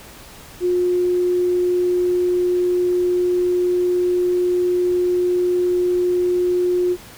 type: tone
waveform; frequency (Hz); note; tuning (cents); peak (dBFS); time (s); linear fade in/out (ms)
sine; 358; F4; +43; -15; 0.6-6.97; 50
effects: pink hiss -41 dBFS RMS until 7.17 s